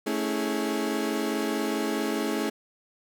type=chord; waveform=35% pulse; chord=A major seventh; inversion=none; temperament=equal with one note detuned; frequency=220 / 277.2 / 324.7 / 415.3 Hz; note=A3 / C#4 / E4 / G#4; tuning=0 / 0 / -26 / 0 cents; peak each=-30 dBFS; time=0.06-2.5 s; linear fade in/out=10 ms; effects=none